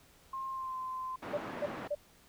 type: tone with pitch glide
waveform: sine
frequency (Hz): 1063 to 1034.5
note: C6 to C6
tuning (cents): +27 to -20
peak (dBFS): -36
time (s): 0.33-1.16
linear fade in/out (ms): 5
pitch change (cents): -47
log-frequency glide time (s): 0.5-0.77
type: band-pass noise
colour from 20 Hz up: pink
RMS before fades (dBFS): -42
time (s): 1.22-1.88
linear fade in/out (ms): 10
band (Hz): 210 to 1600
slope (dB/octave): 12
type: tone bursts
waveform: sine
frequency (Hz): 587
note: D5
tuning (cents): -1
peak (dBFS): -30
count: 3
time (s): 1.33-1.951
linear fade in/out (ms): 10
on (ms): 47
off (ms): 240
effects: pink hiss -62 dBFS RMS until 2.28 s